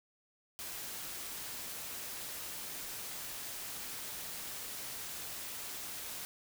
white noise, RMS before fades -43 dBFS, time 0.59-6.25 s, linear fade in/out 0 ms, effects none

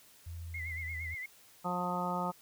sine tone with pitch glide, 84.2 to 81.99 Hz, E2 to E2, +37 to -9 cents, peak -40 dBFS, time 0.26-1.15 s, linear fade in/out 10 ms, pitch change -46 cents, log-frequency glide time 0.36-0.89 s
sine tone with vibrato, 2075 Hz, C7, 15 cents flat, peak -38 dBFS, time 0.54-1.26 s, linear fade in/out 5 ms, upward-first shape sine, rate 8.7 Hz, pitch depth 80 cents each way
harmonic tone, 178.3 Hz, F3, 36 cents sharp, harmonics 1 / 2 / 3 / 4 / 5 / 6 / 7, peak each -37 / -45 / -41 / -40 / -37 / -45 / -38 dBFS, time 1.64-2.32 s, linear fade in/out 20 ms
effects white hiss -60 dBFS RMS until 2.41 s

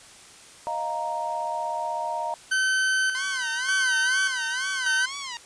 sine chord, Eb suspended second, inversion none, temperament equal, 622.3 / 698.5 / 932.3 Hz, Eb5 / F5 / Bb5, 0 / 0 / 0 cents, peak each -33 / -32 / -28 dBFS, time 0.67-2.34 s, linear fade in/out 0 ms
40% pulse tone with tremolo, 1533 Hz, G6, 39 cents flat, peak -20 dBFS, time 2.51-5.06 s, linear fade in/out 10 ms, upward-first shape square, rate 0.85 Hz, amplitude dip 50%
10% pulse tone with vibrato, 1017 Hz, C6, 50 cents flat, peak -24 dBFS, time 3.15-5.37 s, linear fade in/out 0 ms, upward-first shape sine, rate 2.1 Hz, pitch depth 190 cents each way
effects white hiss -48 dBFS RMS until 5.45 s + resampled to 22050 Hz

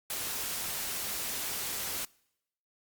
white noise, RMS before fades -35 dBFS, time 0.1-2.05 s, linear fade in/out 2 ms, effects noise-tail reverb RT60 0.8 s tail -25 dB re dry + Opus 48 kbps

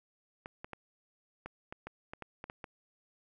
clicks, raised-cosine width 0.5 ms, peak -27 dBFS, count 11, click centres 0.459 / 0.645 / 0.733 / 1.46 / 1.725 / 1.87 / 2.135 / 2.223 / 2.441 / 2.499 / 2.642 s, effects none

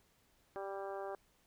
harmonic tone with a mistuned harmonic, 196 Hz, G3, in tune, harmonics 2 / 3 / 4 / 5 / 6 / 7 / 8, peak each -44 / -45 / -46 / -53 / -52 / -57 / -56 dBFS, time 0.56-1.15 s, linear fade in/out 0 ms, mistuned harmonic 8, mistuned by +22 cents, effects pink hiss -72 dBFS RMS until 1.46 s

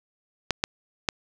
clicks, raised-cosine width 0.2 ms, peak -5 dBFS, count 3, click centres 0.507 / 0.639 / 1.088 s, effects none

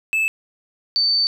triangle / sine tone pair in turn, 2620 / 4555 Hz, E7 / C#8, -11 / +46 cents, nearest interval minor seventh, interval 957 cents, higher second, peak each -15 dBFS, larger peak neither, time 0.13-0.28 / 0.96-1.27 s, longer second, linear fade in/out 0 ms, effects none

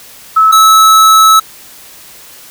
sine / square tone pair in turn, 1300 / 1300 Hz, E6 / E6, -24 / -24 cents, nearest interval unison, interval 0 cents, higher neither, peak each -3 dBFS, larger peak neither, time 0.36-0.52 / 0.52-1.4 s, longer second, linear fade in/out 10 ms, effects white hiss -35 dBFS RMS until 2.5 s

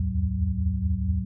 sine tone cluster, 68.7 / 80.5 / 85 / 105.9 / 187.6 Hz, C#2 / E2 / F2 / G#2 / F#3, -15 / -41 / -46 / +34 / +24 cents, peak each -30 / -26 / -30 / -31 / -30 dBFS, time 0-1.25 s, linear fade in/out 5 ms, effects none

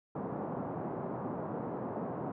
pink band-pass noise, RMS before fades -38 dBFS, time 0.15-2.32 s, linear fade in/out 5 ms, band 140 to 1000 Hz, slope 24 dB/octave, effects none

